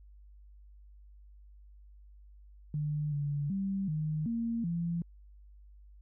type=tone with pitch steps; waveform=sine; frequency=149.9 / 144.4 / 194.6 / 154.3 / 231.1 / 169.7 Hz; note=D3 / D3 / G3 / D#3 / A#3 / F3; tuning=+36 / -29 / -12 / -14 / -15 / -49 cents; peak=-30 dBFS; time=2.74-5.02 s; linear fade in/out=2 ms; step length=380 ms; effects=added 50 Hz sine -52 dBFS peak until 6.01 s